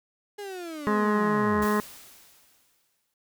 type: linear sweep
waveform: 35% pulse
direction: down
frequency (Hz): 417.7 to 63.2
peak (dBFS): -33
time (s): 0.38-1.65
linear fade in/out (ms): 10
type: harmonic tone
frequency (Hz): 210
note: G#3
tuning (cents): +19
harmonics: 1 / 2 / 3 / 4 / 5 / 6 / 7 / 8 / 9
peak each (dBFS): -25 / -27 / -37 / -37 / -28 / -35 / -40 / -37 / -36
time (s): 0.87-1.8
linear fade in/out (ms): 0
type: noise with exponential decay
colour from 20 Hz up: white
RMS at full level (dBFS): -38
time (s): 1.62-3.14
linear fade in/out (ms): 2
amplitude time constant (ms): 330
effects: none